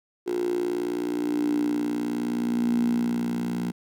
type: tone with high-pass filter sweep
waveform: 10% pulse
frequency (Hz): 59.3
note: A#1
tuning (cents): +30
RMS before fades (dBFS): -26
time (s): 0.26-3.72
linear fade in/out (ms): 20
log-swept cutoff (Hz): 370 to 200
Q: 10
effects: none